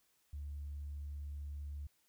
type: tone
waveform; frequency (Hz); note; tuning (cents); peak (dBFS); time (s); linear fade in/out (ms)
sine; 72.4; D2; -24; -40; 0.33-1.87; 5
effects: tanh soft clip ceiling -37 dBFS + white hiss -75 dBFS RMS until 2.08 s